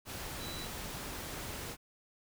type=tone in noise; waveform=sine; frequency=3951 Hz; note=B7; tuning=in tune; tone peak=-45 dBFS; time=0.38-0.69 s; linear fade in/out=50 ms; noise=pink; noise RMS=-42 dBFS; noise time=0.05-1.77 s; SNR=-6 dB; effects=none